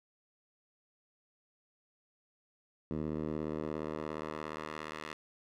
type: tone with band-pass filter sweep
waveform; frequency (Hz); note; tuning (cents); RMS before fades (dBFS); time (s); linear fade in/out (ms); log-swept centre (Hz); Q
10% pulse; 77.1; D#2; -15; -39; 2.91-5.14; 0; 230 to 2000; 0.78
effects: none